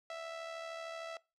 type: tone with amplitude modulation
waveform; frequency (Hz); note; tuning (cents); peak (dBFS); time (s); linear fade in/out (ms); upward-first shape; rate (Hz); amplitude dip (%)
sawtooth; 660; E5; +2; -35; 0.1-1.17; 2; sine; 73.2; 45
effects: noise-tail reverb RT60 0.3 s tail -23 dB re dry + low-pass 5000 Hz 12 dB/octave